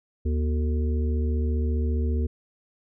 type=harmonic tone with a mistuned harmonic; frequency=75 Hz; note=D2; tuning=37 cents sharp; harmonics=1 / 3 / 5 / 6; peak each=-22 / -32 / -36 / -38 dBFS; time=0.25-2.27 s; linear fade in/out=10 ms; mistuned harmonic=3; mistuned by=+110 cents; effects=none